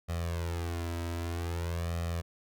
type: tone with flanger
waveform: sawtooth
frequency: 84.7 Hz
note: E2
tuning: 48 cents sharp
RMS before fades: -34 dBFS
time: 0.08-2.22 s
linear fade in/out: 20 ms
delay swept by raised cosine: 1.6 to 3.1 ms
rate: 0.52 Hz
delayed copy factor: +0.85
effects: none